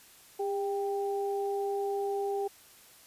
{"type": "tone pair together", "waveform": "sine", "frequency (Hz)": [401.6, 788], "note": ["G4", "G5"], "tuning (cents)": [42, 9], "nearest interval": "octave", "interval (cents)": 1167, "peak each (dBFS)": [-30, -35], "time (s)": [0.39, 2.48], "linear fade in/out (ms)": 10, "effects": ["white hiss -56 dBFS RMS until 3.06 s", "resampled to 32000 Hz"]}